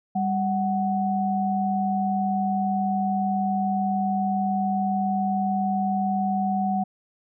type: tone pair together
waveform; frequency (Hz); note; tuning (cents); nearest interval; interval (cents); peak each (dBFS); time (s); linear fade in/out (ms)
sine; 197.3 / 744.5; G3 / F#5; +11 / +11; octave + major seventh; 2300; -24; 0.15-6.84; 10
effects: none